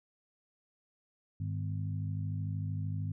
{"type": "harmonic tone with a mistuned harmonic", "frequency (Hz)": 50.5, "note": "G#1", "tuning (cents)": -48, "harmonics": [2, 3, 4, 5], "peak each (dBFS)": [-34, -38, -50, -47], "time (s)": [1.4, 3.12], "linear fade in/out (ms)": 5, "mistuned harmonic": 3, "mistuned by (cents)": 30, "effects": []}